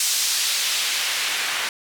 white noise with band-pass filter sweep, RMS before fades -23 dBFS, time 0-1.69 s, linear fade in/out 2 ms, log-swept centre 5700 to 1800 Hz, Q 0.9, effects none

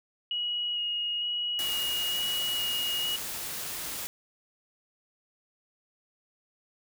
sine tone with vibrato, 2892 Hz, F#7, 40 cents flat, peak -28 dBFS, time 0.31-3.16 s, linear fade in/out 2 ms, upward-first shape square, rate 1.1 Hz, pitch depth 10 cents each way
white noise, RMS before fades -36 dBFS, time 1.59-4.07 s, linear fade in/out 0 ms
effects none

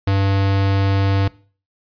square tone, 98 Hz, G2, in tune, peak -15 dBFS, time 0.07-1.28 s, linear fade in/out 5 ms, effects noise-tail reverb RT60 0.4 s tail -20 dB re dry + resampled to 11025 Hz

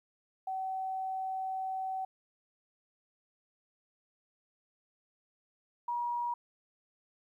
sine tone pair in turn, 760 / 957.5 Hz, F#5 / A#5, +46 / +46 cents, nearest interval major third, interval 400 cents, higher second, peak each -33 / -31 dBFS, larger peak second, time 0.47-2.05 / 5.88-6.34 s, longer first, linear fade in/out 5 ms, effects 12-bit

